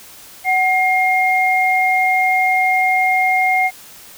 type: tone pair together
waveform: sine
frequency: 748 / 2130 Hz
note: F#5 / C7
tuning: +19 / +30 cents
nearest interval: octave + tritone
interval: 1811 cents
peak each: -15 dBFS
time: 0.44-3.71 s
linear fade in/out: 50 ms
effects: white hiss -40 dBFS RMS until 4.17 s